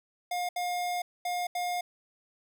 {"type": "tone bursts at uneven times", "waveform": "square", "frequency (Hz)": 712, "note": "F5", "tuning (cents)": 33, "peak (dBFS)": -30, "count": 4, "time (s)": [[0.31, 0.49], [0.56, 1.02], [1.25, 1.47], [1.55, 1.81]], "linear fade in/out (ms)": 5, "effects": []}